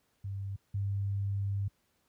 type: tone pair in turn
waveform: sine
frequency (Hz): 98.4 / 99.43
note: G2 / G2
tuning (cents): +7 / +25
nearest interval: unison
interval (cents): 18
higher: second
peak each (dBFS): -34 / -29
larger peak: second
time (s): 0.24-0.56 / 0.74-1.68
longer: second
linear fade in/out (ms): 5
effects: pink hiss -74 dBFS RMS until 2.08 s + high-pass 60 Hz 12 dB/octave